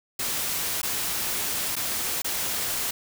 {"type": "noise with dropouts", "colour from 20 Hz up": "white", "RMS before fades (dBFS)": -28, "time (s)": [0.19, 2.91], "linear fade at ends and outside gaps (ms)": 5, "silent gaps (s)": [[0.817, 0.83], [1.756, 1.764], [2.22, 2.244]], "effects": []}